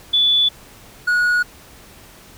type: tone pair in turn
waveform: sine / triangle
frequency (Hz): 3460 / 1454.8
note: A7 / F#6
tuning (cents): -30 / -30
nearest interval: octave + minor third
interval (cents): 1500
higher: first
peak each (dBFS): -12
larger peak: neither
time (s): 0.13-0.49 / 1.07-1.43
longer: neither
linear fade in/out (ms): 10
effects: pink hiss -44 dBFS RMS until 2.37 s